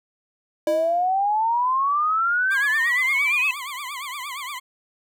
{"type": "exponential sweep", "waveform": "sine", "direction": "up", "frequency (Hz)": [599, 2632], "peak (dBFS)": -18, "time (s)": [0.67, 3.51], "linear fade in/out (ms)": 2}
{"type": "tone with exponential decay", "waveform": "square", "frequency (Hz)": 329.6, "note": "E4", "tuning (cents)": 0, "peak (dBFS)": -25, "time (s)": [0.67, 1.18], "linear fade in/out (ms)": 2, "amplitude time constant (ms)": 110}
{"type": "tone with vibrato", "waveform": "20% pulse", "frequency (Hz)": 1085, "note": "C#6", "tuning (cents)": -37, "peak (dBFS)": -25, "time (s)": [2.5, 4.6], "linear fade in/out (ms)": 20, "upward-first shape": "triangle", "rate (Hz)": 8.6, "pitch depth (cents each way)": 190}
{"effects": []}